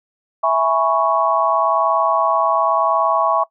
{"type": "chord", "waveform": "sine", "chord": "C# minor seventh", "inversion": "first", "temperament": "equal", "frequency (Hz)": [659.3, 830.6, 987.8, 1108.7], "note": ["E5", "G#5", "B5", "C#6"], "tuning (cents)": [0, 0, 0, 0], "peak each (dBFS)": [-18, -21, -22, -17], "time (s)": [0.43, 3.44], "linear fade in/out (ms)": 10, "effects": ["noise-tail reverb RT60 0.1 s tail -20 dB re dry"]}